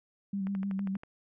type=tone with vibrato; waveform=sine; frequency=195.3 Hz; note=G3; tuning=6 cents flat; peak=-30 dBFS; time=0.33-0.97 s; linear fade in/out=5 ms; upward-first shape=square; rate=6.6 Hz; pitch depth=31 cents each way
type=click train; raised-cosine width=0.5 ms; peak=-30 dBFS; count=8; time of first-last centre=0.47-1.035 s; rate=12.4 Hz
effects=none